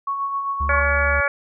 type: tone with tremolo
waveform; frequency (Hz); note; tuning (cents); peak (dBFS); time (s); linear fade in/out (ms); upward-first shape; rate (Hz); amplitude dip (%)
sine; 1108.7; C#6; 0; -20; 0.07-0.82; 5; sine; 7.6; 40
type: tone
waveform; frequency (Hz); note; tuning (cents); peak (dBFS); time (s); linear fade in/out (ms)
triangle; 71.9; D2; -36; -20; 0.6-1.21; 10
type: harmonic tone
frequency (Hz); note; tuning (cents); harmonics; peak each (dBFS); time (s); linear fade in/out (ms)
283.5; C#4; +39; 2 / 3 / 4 / 5 / 6 / 7 / 8; -24 / -32 / -26 / -22 / -23 / -33 / -25; 0.69-1.28; 2
effects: none